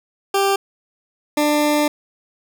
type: tone pair in turn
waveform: 20% pulse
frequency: 393.9 / 297.3 Hz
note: G4 / D4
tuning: +8 / +21 cents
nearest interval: perfect fourth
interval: 487 cents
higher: first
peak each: -10 dBFS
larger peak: neither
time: 0.34-0.56 / 1.37-1.88 s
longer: second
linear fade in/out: 5 ms
effects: none